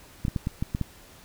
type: clicks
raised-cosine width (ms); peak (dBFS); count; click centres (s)
5; -14; 7; 0.251 / 0.282 / 0.362 / 0.471 / 0.625 / 0.749 / 0.813
effects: pink hiss -51 dBFS RMS until 1.24 s